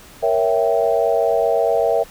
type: chord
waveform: sine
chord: A# diminished seventh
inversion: none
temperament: equal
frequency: 466.2 / 554.4 / 659.3 / 784 Hz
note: A#4 / C#5 / E5 / G5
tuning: 0 / 0 / 0 / 0 cents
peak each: -19 / -21 / -18 / -23 dBFS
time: 0.22-2.04 s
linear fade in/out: 20 ms
effects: pink hiss -43 dBFS RMS until 2.1 s